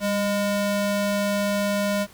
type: ring-modulated tone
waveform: square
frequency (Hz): 407.6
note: G#4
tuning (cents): -32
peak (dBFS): -19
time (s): 0-2.07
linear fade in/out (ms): 50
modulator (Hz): 208
effects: pink hiss -50 dBFS RMS until 2.13 s